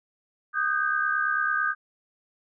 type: tone cluster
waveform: sine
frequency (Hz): 1237 / 1532 / 1601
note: D#6 / G6 / G6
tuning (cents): -10 / -40 / +36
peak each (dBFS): -27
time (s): 0.53-1.75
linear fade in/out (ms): 50
effects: none